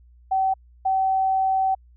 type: tone pair in turn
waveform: sine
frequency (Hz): 765 / 765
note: G5 / G5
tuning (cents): -42 / -42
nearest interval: unison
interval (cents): 0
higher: neither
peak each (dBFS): -18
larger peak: neither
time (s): 0.31-0.54 / 0.85-1.75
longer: second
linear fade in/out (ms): 10
effects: added 60 Hz sine -49 dBFS peak until 1.96 s